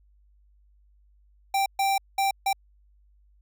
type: tone bursts at uneven times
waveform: square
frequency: 784 Hz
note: G5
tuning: in tune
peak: -22 dBFS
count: 4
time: 1.54-1.66 / 1.79-1.98 / 2.18-2.31 / 2.46-2.53 s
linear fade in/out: 5 ms
effects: added 50 Hz sine -57 dBFS peak until 3.41 s